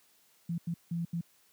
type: tone bursts at uneven times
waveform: sine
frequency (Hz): 169.2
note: E3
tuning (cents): +45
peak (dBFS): -30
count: 4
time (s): 0.49-0.58 / 0.67-0.74 / 0.91-1.05 / 1.13-1.21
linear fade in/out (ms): 5
effects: white hiss -66 dBFS RMS until 1.52 s + high-pass 100 Hz 12 dB/octave